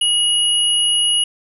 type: tone pair together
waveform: sine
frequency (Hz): 2900 / 10334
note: F#7 / E9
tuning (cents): -35 / -35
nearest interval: octave + minor seventh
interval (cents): 2200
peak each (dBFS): -14 / -20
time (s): 0.01-1.24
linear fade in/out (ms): 5
effects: none